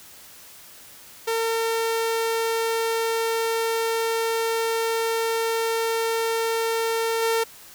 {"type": "tone with level steps", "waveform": "sawtooth", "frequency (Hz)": 454.2, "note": "A#4", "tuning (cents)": -45, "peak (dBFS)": [-18, -16], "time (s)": [1.27, 7.44], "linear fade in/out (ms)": 10, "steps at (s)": 7.22, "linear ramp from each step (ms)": 5, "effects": ["white hiss -46 dBFS RMS until 7.74 s"]}